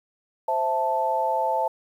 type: chord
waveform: sine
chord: A minor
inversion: first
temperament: equal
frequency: 523.3 / 659.3 / 880 Hz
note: C5 / E5 / A5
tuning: 0 / 0 / 0 cents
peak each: -28 / -27 / -23 dBFS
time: 0.48-1.68 s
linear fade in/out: 5 ms
effects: 9-bit